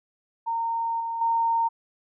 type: tone with level steps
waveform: sine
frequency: 919 Hz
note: A#5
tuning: 25 cents flat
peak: -24 / -27 / -20 dBFS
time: 0.46-1.69 s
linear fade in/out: 20 ms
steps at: 1 / 1.21 s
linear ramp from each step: 5 ms
effects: none